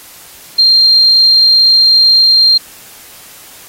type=tone; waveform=sine; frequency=4186 Hz; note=C8; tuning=in tune; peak=-4 dBFS; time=0.58-2.58 s; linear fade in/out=10 ms; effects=white hiss -36 dBFS RMS until 3.68 s + AAC 48 kbps